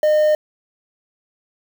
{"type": "tone with quantisation", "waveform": "triangle", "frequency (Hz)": 610, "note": "D#5", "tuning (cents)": -34, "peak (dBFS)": -10, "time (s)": [0.03, 0.35], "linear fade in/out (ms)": 2, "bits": 6, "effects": []}